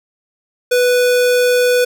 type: tone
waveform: square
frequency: 493.9 Hz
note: B4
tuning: in tune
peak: -11 dBFS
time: 0.71-1.85 s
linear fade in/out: 10 ms
effects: none